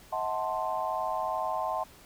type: chord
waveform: sine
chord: D# diminished seventh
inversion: none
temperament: equal with one note detuned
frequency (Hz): 637.5 / 740 / 880 / 1046.5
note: D#5 / F#5 / A5 / C6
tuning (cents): +42 / 0 / 0 / 0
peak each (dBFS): -34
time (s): 0.12-1.84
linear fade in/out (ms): 10
effects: pink hiss -54 dBFS RMS until 2.05 s